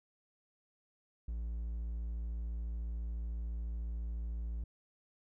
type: tone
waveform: triangle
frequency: 57 Hz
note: A#1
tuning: 38 cents flat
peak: -34 dBFS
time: 1.28-4.64 s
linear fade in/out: 5 ms
effects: none